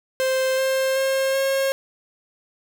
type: tone with pitch steps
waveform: 45% pulse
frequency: 523.3 / 529.1 / 534.9 / 540.8 Hz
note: C5 / C5 / C5 / C#5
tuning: 0 / +19 / +38 / -43 cents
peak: -19 dBFS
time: 0.2-1.72 s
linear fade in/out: 0 ms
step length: 380 ms
effects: none